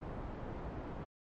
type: low-pass noise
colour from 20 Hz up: pink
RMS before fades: -43 dBFS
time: 0.01-1.05 s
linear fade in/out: 20 ms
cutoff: 970 Hz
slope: 12 dB/octave
effects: MP3 48 kbps